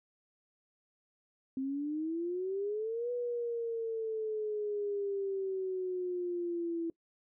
sine exponential two-way sweep, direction up then down, 261.6 to 489.6 to 331 Hz, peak -32 dBFS, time 1.57-6.9 s, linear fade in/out 2 ms, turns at 3.11 s, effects noise-tail reverb RT60 0.1 s tail -22 dB re dry

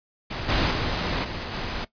pink noise with level steps, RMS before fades -31 / -22 / -26 / -32 / -30 dBFS, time 0.3-1.85 s, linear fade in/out 10 ms, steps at 0.48 / 0.7 / 1.23 / 1.53 s, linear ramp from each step 20 ms, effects noise-tail reverb RT60 0.1 s tail -17 dB re dry + resampled to 11025 Hz

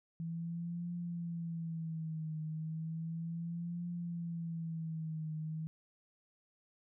sine tone with vibrato, 164.6 Hz, E3, 2 cents flat, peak -37 dBFS, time 0.2-5.67 s, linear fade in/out 0 ms, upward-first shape triangle, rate 0.34 Hz, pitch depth 98 cents each way, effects none

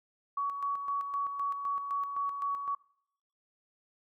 sine tone with tremolo, 1126 Hz, C#6, 27 cents sharp, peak -29 dBFS, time 0.37-2.75 s, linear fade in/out 5 ms, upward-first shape square, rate 3.9 Hz, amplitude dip 50%, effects noise-tail reverb RT60 0.7 s tail -22 dB re dry

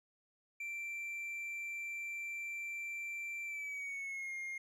triangle tone with pitch glide, 2349 to 2129 Hz, D7 to C7, 0 to +30 cents, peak -38 dBFS, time 0.6-4.58 s, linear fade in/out 5 ms, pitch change -170 cents, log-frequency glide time 3.45-4.34 s, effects none

